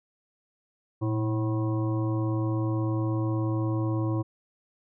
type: harmonic tone with a mistuned harmonic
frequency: 108.5 Hz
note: A2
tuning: 24 cents flat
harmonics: 1 / 3 / 5 / 7 / 9 / 10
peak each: -26 / -29 / -38 / -45 / -42 / -42 dBFS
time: 1.01-4.23 s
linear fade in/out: 20 ms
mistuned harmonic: 1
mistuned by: +94 cents
effects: none